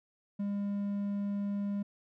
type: tone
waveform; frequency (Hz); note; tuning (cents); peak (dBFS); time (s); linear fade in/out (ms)
triangle; 201.9; G#3; -49; -29; 0.39-1.83; 10
effects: none